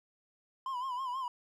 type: tone with vibrato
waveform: triangle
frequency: 1023 Hz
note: C6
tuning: 39 cents flat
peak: -32 dBFS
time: 0.66-1.28 s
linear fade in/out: 2 ms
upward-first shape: sine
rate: 6.2 Hz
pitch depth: 90 cents each way
effects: none